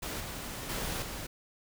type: noise with level steps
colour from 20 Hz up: pink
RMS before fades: -37 / -40 / -35 / -40 dBFS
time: 0.02-1.27 s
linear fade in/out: 10 ms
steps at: 0.2 / 0.69 / 1.02 s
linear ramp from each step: 5 ms
effects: none